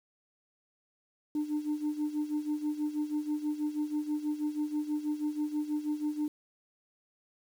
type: tone with tremolo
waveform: sine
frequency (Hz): 300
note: D4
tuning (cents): +37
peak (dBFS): -25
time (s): 1.35-6.28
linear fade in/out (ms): 2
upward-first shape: sine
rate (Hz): 6.2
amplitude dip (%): 80
effects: tanh soft clip ceiling -26 dBFS + 9-bit